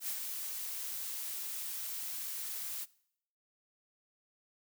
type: noise with ADSR envelope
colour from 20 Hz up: blue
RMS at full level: -36 dBFS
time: 0-2.86 s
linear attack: 79 ms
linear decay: 79 ms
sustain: -4 dB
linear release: 31 ms
effects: noise-tail reverb RT60 0.7 s tail -22 dB re dry